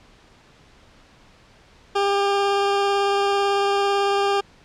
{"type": "tone with vibrato", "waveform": "20% pulse", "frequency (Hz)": 399.8, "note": "G4", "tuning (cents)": 34, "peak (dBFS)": -13, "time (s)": [1.95, 4.41], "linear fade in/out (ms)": 10, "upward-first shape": "sine", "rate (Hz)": 18, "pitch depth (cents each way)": 9, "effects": ["pink hiss -52 dBFS RMS until 4.64 s", "low-pass 5000 Hz 12 dB/octave"]}